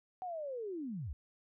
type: linear sweep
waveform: sine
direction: down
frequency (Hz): 756 to 55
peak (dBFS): -38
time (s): 0.22-1.13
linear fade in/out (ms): 0
effects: none